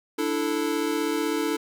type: chord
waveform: square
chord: D suspended second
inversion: none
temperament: equal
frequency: 293.7 / 329.6 / 440 Hz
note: D4 / E4 / A4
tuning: 0 / 0 / 0 cents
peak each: -29 dBFS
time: 0.18-1.57 s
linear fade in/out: 10 ms
effects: none